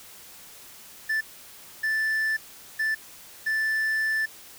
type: tone bursts at uneven times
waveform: triangle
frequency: 1760 Hz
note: A6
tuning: in tune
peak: -21 dBFS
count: 4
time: 1.09-1.21 / 1.83-2.37 / 2.79-2.95 / 3.46-4.26 s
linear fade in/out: 10 ms
effects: white hiss -47 dBFS RMS until 4.58 s